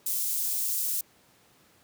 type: high-pass noise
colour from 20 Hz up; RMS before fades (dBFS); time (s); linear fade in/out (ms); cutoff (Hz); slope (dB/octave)
white; -29; 0.06-1.01; 5; 7600; 12
effects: pink hiss -61 dBFS RMS until 1.83 s + high-pass 100 Hz 12 dB/octave